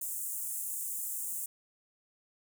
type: high-pass noise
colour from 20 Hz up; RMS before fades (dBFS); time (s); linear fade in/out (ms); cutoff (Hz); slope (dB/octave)
pink; -37; 0.01-1.46; 5; 7400; 48
effects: none